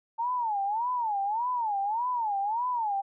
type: tone with vibrato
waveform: sine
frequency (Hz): 889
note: A5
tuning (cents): +18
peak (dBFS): -26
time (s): 0.18-3.02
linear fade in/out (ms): 20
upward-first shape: sine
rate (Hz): 1.7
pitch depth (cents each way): 210
effects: none